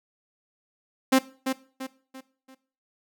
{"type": "tone with echo", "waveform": "sawtooth", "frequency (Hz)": 263.5, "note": "C4", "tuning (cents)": 12, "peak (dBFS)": -12, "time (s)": [1.12, 1.19], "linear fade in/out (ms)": 10, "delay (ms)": 340, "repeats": 4, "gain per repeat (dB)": -8, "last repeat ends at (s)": 2.55, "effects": ["noise-tail reverb RT60 0.4 s tail -17 dB re dry"]}